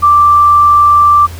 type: tone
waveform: sine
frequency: 1174.7 Hz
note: D6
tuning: in tune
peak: -3 dBFS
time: 0.02-1.27 s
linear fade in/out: 20 ms
effects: added 84 Hz sine -24 dBFS peak until 1.39 s + pink hiss -33 dBFS RMS until 1.39 s

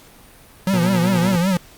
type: tone with vibrato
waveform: square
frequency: 181.7 Hz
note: F#3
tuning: 31 cents flat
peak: -16 dBFS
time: 0.67-1.57 s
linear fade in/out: 2 ms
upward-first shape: triangle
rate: 5.2 Hz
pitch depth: 160 cents each way
type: tone with tremolo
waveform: 20% pulse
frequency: 119.8 Hz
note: A#2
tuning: 48 cents sharp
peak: -15 dBFS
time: 0.73-1.36 s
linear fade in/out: 5 ms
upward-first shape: triangle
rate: 10 Hz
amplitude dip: 50%
effects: pink hiss -46 dBFS RMS until 1.77 s + Opus 48 kbps

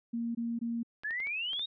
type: tone bursts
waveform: sine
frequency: 233.1 Hz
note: A#3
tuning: in tune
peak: -31 dBFS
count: 3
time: 0.13-0.832 s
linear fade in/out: 10 ms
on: 220 ms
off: 21 ms
type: clicks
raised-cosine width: 0.3 ms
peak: -32 dBFS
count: 6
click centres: 1.035 / 1.108 / 1.202 / 1.271 / 1.533 / 1.594 s
type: exponential sweep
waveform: sine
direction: up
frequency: 1661.2 to 3807 Hz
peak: -32 dBFS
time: 1.04-1.66 s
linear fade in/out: 10 ms
effects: none

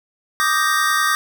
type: chord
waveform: square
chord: Eb major seventh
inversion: third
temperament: equal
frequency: 1174.7 / 1244.5 / 1568 / 1864.7 Hz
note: D6 / Eb6 / G6 / Bb6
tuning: 0 / 0 / 0 / 0 cents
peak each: -22 dBFS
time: 0.4-1.15 s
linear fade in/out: 0 ms
effects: none

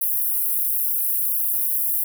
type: high-pass noise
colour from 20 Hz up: pink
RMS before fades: -22 dBFS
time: 0.01-2.04 s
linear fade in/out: 5 ms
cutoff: 11000 Hz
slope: 48 dB/octave
effects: none

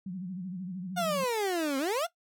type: tone with vibrato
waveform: sine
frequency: 183.4 Hz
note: F#3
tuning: 15 cents flat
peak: -34 dBFS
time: 0.06-1.24 s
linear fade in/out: 5 ms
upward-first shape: sine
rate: 13 Hz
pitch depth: 94 cents each way
type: exponential two-way sweep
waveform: 30% pulse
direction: down then up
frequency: 731 to 261.8 to 731 Hz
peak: -25 dBFS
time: 0.96-2.07 s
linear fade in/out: 20 ms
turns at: 1.78 s
effects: noise-tail reverb RT60 0.1 s tail -17 dB re dry

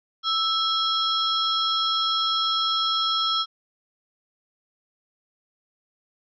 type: tone cluster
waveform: sine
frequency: 1317 / 3296 / 4088 / 5340 Hz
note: E6 / G#7 / C8 / E8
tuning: -2 / -14 / -41 / +22 cents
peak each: -25 / -24 / -31 / -30 dBFS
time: 0.23-3.46 s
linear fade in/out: 50 ms
effects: none

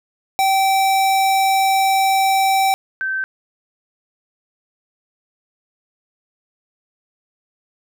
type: tone pair in turn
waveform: square / sine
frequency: 774 / 1548 Hz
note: G5 / G6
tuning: -22 / -22 cents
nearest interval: octave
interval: 1200 cents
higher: second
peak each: -14 / -19 dBFS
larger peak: first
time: 0.39-2.74 / 3.01-3.24 s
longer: first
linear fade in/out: 0 ms
effects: none

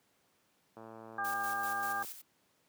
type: click train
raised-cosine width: 1 ms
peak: -35 dBFS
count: 144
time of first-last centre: 0.77-2.047 s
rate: 112 Hz
type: harmonic tone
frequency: 400 Hz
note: G4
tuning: 35 cents sharp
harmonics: 2 / 3 / 4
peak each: -37 / -37 / -37 dBFS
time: 1.18-2.03 s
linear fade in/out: 5 ms
type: noise with tremolo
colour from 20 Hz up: blue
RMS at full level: -44 dBFS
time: 1.24-2.22 s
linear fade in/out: 10 ms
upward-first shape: square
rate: 5.1 Hz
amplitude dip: 55%
effects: pink hiss -72 dBFS RMS until 2.68 s + high-pass 150 Hz 12 dB/octave

